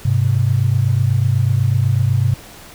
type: tone pair together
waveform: sine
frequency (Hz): 101.13 / 129.2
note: G#2 / C3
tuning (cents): -46 / -21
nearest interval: major third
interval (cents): 425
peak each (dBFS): -15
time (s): 0.05-2.34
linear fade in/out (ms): 5
effects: pink hiss -39 dBFS RMS until 2.74 s